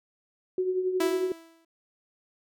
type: tone with tremolo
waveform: sine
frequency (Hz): 370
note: F#4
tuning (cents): 0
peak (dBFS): -22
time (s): 0.58-1.32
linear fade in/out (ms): 2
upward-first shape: triangle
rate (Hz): 11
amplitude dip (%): 60
type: tone with exponential decay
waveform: sawtooth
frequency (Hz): 329.6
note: E4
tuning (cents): 0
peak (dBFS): -20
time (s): 1-1.65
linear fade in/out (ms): 5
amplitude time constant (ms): 140
effects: none